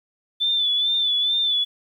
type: tone with vibrato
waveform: sine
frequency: 3506 Hz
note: A7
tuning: 7 cents flat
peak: -18 dBFS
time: 0.4-1.65 s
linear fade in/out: 20 ms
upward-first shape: sine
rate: 2.3 Hz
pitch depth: 51 cents each way
effects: 9-bit